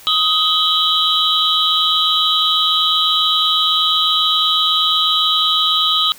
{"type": "tone cluster", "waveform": "sine", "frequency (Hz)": [1255, 3069, 3336, 3767, 3935], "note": ["D#6", "G7", "G#7", "A#7", "B7"], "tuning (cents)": [15, -37, 7, 17, -7], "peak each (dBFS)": -19, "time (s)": [0.07, 6.12], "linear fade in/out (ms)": 0, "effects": ["white hiss -41 dBFS RMS until 6.18 s"]}